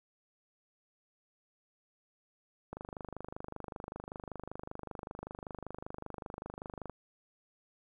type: click train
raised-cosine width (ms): 1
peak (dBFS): -27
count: 106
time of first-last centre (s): 2.73-6.897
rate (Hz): 25.2
effects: 11-bit